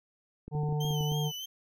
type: clicks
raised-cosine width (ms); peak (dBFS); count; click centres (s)
3; -29; 9; 0.48 / 0.55 / 0.634 / 0.69 / 0.725 / 0.849 / 0.907 / 1.008 / 1.119
type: harmonic tone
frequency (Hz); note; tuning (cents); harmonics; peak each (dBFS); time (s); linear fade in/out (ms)
149.4; D3; +30; 1 / 3 / 5 / 6; -28 / -38 / -42 / -44; 0.51-1.32; 50
type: tone with vibrato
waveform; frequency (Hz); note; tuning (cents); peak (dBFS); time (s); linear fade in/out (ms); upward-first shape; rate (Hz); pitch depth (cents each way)
35% pulse; 3100; G7; -20; -35; 0.8-1.46; 10; sine; 3.2; 70
effects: none